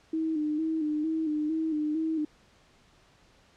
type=tone with vibrato; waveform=sine; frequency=311.1 Hz; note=D#4; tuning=in tune; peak=-26 dBFS; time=0.13-2.25 s; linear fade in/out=5 ms; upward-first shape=square; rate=2.2 Hz; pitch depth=49 cents each way; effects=pink hiss -61 dBFS RMS until 3.56 s + low-pass 6000 Hz 12 dB/octave